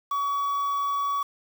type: tone with quantisation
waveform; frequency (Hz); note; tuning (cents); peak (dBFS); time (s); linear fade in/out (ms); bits
triangle; 1131; C#6; +34; -22; 0.11-1.23; 5; 7
effects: none